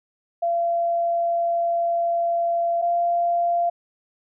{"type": "tone pair in turn", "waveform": "sine", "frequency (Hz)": [683, 690.5], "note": ["F5", "F5"], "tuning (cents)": [-39, -20], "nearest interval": "unison", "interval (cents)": 19, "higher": "second", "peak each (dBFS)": [-19, -18], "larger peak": "second", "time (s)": [[0.42, 2.82], [2.82, 3.7]], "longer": "first", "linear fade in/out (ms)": 10, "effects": []}